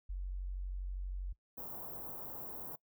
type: tone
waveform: sine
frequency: 46.25 Hz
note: F#1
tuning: in tune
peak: -37 dBFS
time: 0.09-1.33 s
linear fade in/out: 10 ms
type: band-stop noise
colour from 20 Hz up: white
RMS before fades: -45 dBFS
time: 1.57-2.76 s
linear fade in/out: 10 ms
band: 1000 to 16000 Hz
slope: 24 dB/octave
effects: noise-tail reverb RT60 0.1 s tail -22 dB re dry